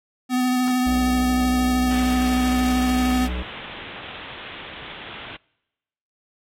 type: tone with vibrato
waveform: square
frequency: 251.9 Hz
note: B3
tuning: 34 cents sharp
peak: -19 dBFS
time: 0.29-3.29 s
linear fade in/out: 50 ms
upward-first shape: triangle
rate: 13 Hz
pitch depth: 19 cents each way
type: harmonic tone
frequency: 61.74 Hz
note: B1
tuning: in tune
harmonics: 1 / 3 / 5 / 7 / 9 / 10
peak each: -25 / -35 / -39 / -42 / -44 / -45 dBFS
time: 0.86-3.43 s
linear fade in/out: 10 ms
type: low-pass noise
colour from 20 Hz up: white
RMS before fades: -37 dBFS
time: 1.9-5.37 s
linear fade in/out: 10 ms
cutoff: 3600 Hz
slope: 96 dB/octave
effects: noise-tail reverb RT60 1.0 s tail -26 dB re dry + AAC 48 kbps